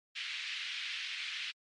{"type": "band-pass noise", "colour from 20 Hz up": "white", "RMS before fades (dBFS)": -40, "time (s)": [0.15, 1.52], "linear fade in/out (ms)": 20, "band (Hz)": [1900, 3600], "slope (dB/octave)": 24, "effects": ["MP3 48 kbps"]}